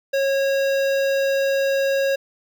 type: tone with notch filter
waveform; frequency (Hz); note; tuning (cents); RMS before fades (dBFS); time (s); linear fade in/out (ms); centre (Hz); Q
square; 547; C#5; -23; -20; 0.13-2.16; 10; 9700; 0.66
effects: none